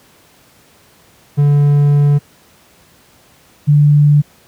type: tone pair in turn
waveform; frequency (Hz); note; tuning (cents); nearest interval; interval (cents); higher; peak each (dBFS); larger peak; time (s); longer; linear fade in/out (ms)
triangle / sine; 144.6 / 146.79; D3 / D3; -27 / 0; unison; 27; second; -5; neither; 1.37-2.19 / 3.67-4.22; first; 20
effects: pink hiss -48 dBFS RMS until 4.47 s + high-pass 80 Hz 12 dB/octave